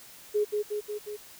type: tone with echo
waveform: sine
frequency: 418.3 Hz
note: G#4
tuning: 12 cents sharp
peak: -22 dBFS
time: 0.34-0.45 s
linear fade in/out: 20 ms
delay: 180 ms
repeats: 4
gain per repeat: -3 dB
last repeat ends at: 1.17 s
effects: white hiss -50 dBFS RMS until 1.39 s